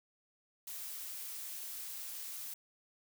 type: noise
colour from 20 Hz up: blue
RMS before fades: -44 dBFS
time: 0.67-2.54 s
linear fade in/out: 5 ms
effects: none